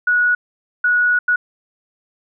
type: tone bursts at uneven times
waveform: sine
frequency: 1462 Hz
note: F#6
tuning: 21 cents flat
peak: -12 dBFS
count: 3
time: 0.07-0.35 / 0.84-1.19 / 1.28-1.36 s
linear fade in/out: 5 ms
effects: none